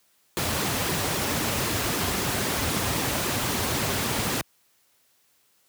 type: noise with flanger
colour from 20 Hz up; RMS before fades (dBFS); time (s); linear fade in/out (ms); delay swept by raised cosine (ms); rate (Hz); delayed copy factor
pink; -26; 0.37-4.41; 0; 1.3 to 6.3; 3.8; -0.5
effects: white hiss -65 dBFS RMS until 5.68 s + high-pass 80 Hz 12 dB/octave